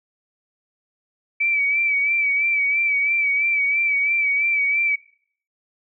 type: tone with vibrato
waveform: sine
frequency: 2300 Hz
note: D7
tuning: 37 cents flat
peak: -17 dBFS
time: 1.4-4.96 s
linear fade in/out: 10 ms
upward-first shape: sine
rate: 3 Hz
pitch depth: 45 cents each way
effects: noise-tail reverb RT60 0.6 s tail -23 dB re dry